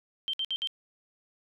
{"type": "tone bursts", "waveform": "sine", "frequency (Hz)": 3136, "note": "G7", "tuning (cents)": 0, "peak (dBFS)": -28, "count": 4, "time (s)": [0.28, 0.673], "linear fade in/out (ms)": 0, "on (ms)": 54, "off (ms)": 59, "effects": []}